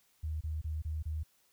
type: tone bursts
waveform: sine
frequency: 77.78 Hz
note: D#2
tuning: in tune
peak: -33 dBFS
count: 5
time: 0.23-1.234 s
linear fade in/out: 10 ms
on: 180 ms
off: 26 ms
effects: white hiss -70 dBFS RMS until 1.52 s